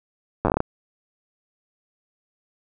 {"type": "slowing click train", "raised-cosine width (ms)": 1, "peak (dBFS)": -6, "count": 9, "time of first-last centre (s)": [0.45, 0.604], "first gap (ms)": 9, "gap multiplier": 1.21, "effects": []}